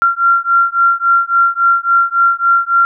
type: beating tone pair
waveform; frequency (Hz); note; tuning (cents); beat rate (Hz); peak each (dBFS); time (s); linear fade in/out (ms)
sine; 1374 / 1377.6; F6 / F6; -29 / -24; 3.6; -12; 0.02-2.85; 0
effects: none